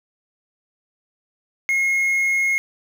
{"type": "tone", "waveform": "triangle", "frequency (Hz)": 2156, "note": "C#7", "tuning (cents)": -49, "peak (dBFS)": -15, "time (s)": [1.69, 2.58], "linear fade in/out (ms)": 0, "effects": ["8-bit"]}